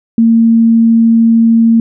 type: tone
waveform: sine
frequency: 228.3 Hz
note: A#3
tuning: 36 cents flat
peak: -4 dBFS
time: 0.18-1.8 s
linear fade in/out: 2 ms
effects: none